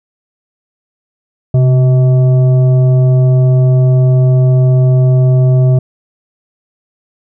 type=tone with frequency modulation; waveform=sine; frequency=130.81 Hz; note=C3; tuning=in tune; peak=-5 dBFS; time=1.54-5.79 s; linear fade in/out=5 ms; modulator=508 Hz; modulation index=0.34; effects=none